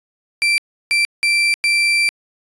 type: tone bursts at uneven times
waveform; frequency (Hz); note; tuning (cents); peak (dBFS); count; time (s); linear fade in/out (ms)
35% pulse; 2349; D7; 0; -11; 4; 0.42-0.58 / 0.91-1.05 / 1.23-1.54 / 1.64-2.09; 0
effects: resampled to 22050 Hz